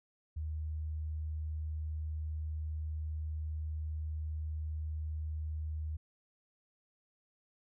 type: tone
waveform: sine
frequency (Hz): 77.5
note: D#2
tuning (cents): -6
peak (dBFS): -35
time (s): 0.36-5.97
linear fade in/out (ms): 10
effects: none